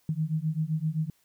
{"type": "beating tone pair", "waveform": "sine", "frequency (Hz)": [153.4, 161.1], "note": ["D#3", "E3"], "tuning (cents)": [-24, -39], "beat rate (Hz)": 7.7, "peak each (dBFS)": -29, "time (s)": [0.09, 1.1], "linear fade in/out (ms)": 2, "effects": ["white hiss -68 dBFS RMS until 1.24 s"]}